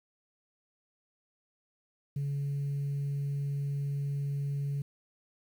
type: tone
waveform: sine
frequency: 141.3 Hz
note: C#3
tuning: 34 cents sharp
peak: -28 dBFS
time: 2.16-4.82 s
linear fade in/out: 5 ms
effects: tanh soft clip ceiling -28 dBFS + 10-bit